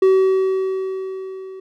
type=tone with level ramp; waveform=triangle; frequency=380 Hz; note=F#4; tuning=46 cents sharp; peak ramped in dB=-7 to -30 dBFS; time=0.02-1.6 s; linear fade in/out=5 ms; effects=none